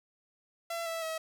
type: tone with pitch steps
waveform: sawtooth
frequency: 674 / 658.2 / 642.8 Hz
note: E5 / E5 / E5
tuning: +38 / -3 / -44 cents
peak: -30 dBFS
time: 0.7-1.18 s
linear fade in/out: 5 ms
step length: 160 ms
effects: none